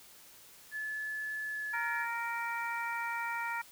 sine tone with pitch glide, 1724 to 1712.1 Hz, A6 to A6, -36 to -48 cents, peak -35 dBFS, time 0.71-2.07 s, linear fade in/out 50 ms, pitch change -12 cents, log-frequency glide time 1.44-1.66 s
harmonic tone, 466.2 Hz, A#4, in tune, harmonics 2 / 3 / 4 / 5, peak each -37 / -39 / -40 / -41 dBFS, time 1.73-3.62 s, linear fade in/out 10 ms
effects white hiss -56 dBFS RMS until 3.71 s

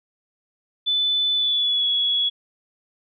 sine tone with pitch glide, 3500 to 3365 Hz, A7 to G#7, -10 to +22 cents, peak -18 dBFS, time 0.86-2.3 s, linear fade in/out 20 ms, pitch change -68 cents, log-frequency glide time 1.35-1.87 s, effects none

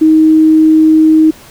sine tone, 314.7 Hz, D#4, 20 cents sharp, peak -3 dBFS, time 0.01-1.31 s, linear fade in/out 10 ms, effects pink hiss -37 dBFS RMS until 1.5 s

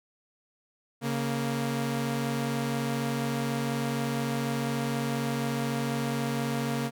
sawtooth tone pair together, 138.6 / 233.1 Hz, C#3 / A#3, 0 / 0 cents, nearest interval major sixth, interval 900 cents, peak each -27 / -26 dBFS, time 1.01-6.91 s, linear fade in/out 50 ms, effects none

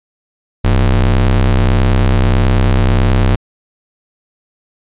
square ring-modulated tone, 65.41 Hz, C2, in tune, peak -6 dBFS, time 0.64-3.36 s, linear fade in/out 10 ms, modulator 30.8 Hz, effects resampled to 8000 Hz

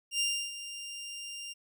20% pulse tone with ADSR envelope, 2794 Hz, F7, in tune, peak -22 dBFS, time 0.11-1.54 s, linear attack 89 ms, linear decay 310 ms, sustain -13 dB, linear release 22 ms, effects none

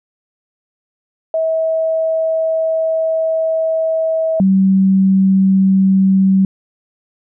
sine tone pair in turn, 645 / 191.76 Hz, E5 / G3, -38 / -38 cents, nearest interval octave + major sixth, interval 2100 cents, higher first, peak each -13 / -8 dBFS, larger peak second, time 1.34-4.4 / 4.4-6.45 s, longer first, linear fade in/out 2 ms, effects none

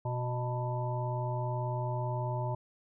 harmonic tone with a mistuned harmonic, 122.9 Hz, B2, 8 cents flat, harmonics 1 / 3 / 5 / 7 / 8, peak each -32 / -43 / -39 / -39 / -43 dBFS, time 0.05-2.55 s, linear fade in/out 5 ms, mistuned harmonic 7, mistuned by +49 cents, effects none

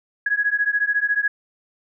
sine beating tone pair, 1661.2 / 1675.2 Hz, G#6 / G#6, 0 / +15 cents, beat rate 14 Hz, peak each -21 dBFS, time 0.26-1.28 s, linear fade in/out 5 ms, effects none

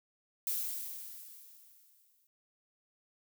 violet noise with exponential decay, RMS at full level -33 dBFS, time 0.47-2.27 s, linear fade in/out 1 ms, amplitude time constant 390 ms, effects none

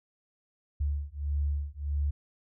sine beating tone pair, 71.5 / 73.1 Hz, D2 / D2, -46 / -7 cents, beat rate 1.6 Hz, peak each -31 dBFS, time 0.8-2.11 s, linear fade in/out 10 ms, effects none

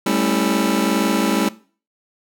sawtooth chord, A dominant seventh, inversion third, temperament just, 198 / 220 / 275 / 330 Hz, G3 / A3 / C#4 / E4, +18 / 0 / -14 / +2 cents, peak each -18 dBFS, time 0.06-1.49 s, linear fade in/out 5 ms, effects noise-tail reverb RT60 0.4 s tail -19 dB re dry

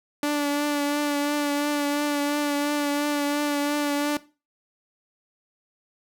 sawtooth tone with vibrato, 290.7 Hz, D4, 18 cents flat, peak -18 dBFS, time 0.23-4.17 s, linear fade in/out 2 ms, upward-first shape triangle, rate 2.9 Hz, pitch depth 27 cents each way, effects noise-tail reverb RT60 0.3 s tail -17 dB re dry

